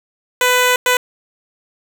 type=tone bursts at uneven times; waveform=10% pulse; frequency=498.7 Hz; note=B4; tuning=17 cents sharp; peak=-3 dBFS; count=2; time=0.41-0.76 / 0.86-0.97 s; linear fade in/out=2 ms; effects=none